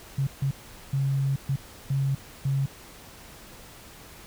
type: tone bursts at uneven times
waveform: sine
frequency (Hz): 136.8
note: C#3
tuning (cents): -23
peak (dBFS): -22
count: 6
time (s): 0.18-0.27 / 0.42-0.51 / 0.93-1.36 / 1.49-1.56 / 1.9-2.15 / 2.45-2.66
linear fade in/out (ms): 5
effects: pink hiss -47 dBFS RMS until 4.26 s